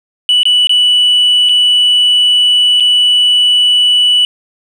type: tone with dropouts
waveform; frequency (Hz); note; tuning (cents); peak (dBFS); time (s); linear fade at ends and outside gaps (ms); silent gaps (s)
sine; 2960; F#7; 0; -4; 0.29-4.25; 1; 0.432-0.454 / 0.671-0.694 / 1.489-1.493 / 2.8-2.805
effects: tanh soft clip ceiling -4 dBFS + 7-bit